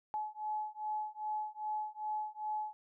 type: beating tone pair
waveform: sine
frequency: 852 / 854.5 Hz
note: G#5 / G#5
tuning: +44 / +49 cents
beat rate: 2.5 Hz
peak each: -39 / -39 dBFS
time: 0.14-2.73 s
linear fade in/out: 0 ms
effects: none